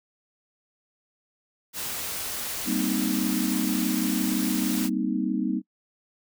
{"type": "noise", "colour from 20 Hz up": "white", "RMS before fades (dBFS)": -32, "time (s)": [1.73, 4.9], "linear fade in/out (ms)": 50}
{"type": "chord", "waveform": "sine", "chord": "C minor seventh", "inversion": "second", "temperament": "equal with one note detuned", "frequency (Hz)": [196, 233.1, 259.4, 311.1], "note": ["G3", "Bb3", "C4", "Eb4"], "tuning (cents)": [0, 0, -15, 0], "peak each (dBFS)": -29, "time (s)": [2.65, 5.62], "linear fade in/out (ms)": 50}
{"effects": ["noise-tail reverb RT60 0.1 s tail -26 dB re dry"]}